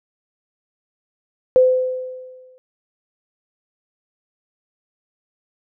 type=tone with exponential decay; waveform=sine; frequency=511 Hz; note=C5; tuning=41 cents flat; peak=-7 dBFS; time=1.56-2.58 s; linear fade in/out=0 ms; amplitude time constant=220 ms; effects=none